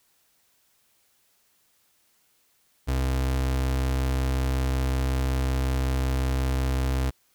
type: tone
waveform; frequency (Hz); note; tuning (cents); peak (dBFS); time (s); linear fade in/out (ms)
35% pulse; 65.41; C2; 0; -21; 2.87-7.11; 20
effects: white hiss -66 dBFS RMS until 7.34 s